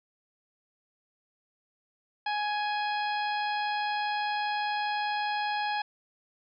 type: harmonic tone with a mistuned harmonic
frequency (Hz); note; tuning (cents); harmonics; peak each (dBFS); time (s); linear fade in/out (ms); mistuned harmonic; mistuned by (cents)
835; G#5; +9; 1 / 2 / 3 / 4 / 5 / 6; -29 / -35 / -39 / -41 / -43 / -45; 2.26-5.82; 5; 4; -17
effects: none